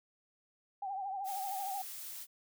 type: tone with vibrato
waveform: sine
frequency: 781 Hz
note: G5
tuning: 7 cents flat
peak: -36 dBFS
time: 0.82-1.82 s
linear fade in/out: 5 ms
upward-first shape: triangle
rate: 13 Hz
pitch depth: 87 cents each way
type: noise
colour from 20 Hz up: blue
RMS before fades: -45 dBFS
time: 1.24-2.27 s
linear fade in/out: 50 ms
effects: none